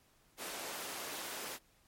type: high-pass noise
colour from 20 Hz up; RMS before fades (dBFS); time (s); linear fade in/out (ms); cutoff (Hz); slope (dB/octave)
pink; -43; 0.37-1.59; 50; 380; 12
effects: pink hiss -69 dBFS RMS until 1.87 s + MP3 64 kbps